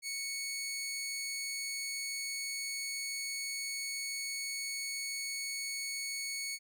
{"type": "tone", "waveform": "15% pulse", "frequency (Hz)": 2217, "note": "C#7", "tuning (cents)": 0, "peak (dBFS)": -30, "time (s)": [0.02, 6.59], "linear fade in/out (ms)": 50, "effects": []}